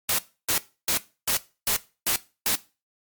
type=noise bursts; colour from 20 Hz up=white; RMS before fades=-23 dBFS; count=7; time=0.09-2.555 s; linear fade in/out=2 ms; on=95 ms; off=300 ms; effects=noise-tail reverb RT60 0.3 s tail -18 dB re dry + MP3 96 kbps